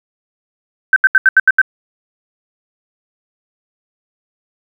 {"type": "tone bursts", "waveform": "sine", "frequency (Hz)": 1544, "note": "G6", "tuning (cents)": -27, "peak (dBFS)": -4, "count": 7, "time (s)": [0.93, 1.616], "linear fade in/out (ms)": 2, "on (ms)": 32, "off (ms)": 77, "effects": ["7-bit"]}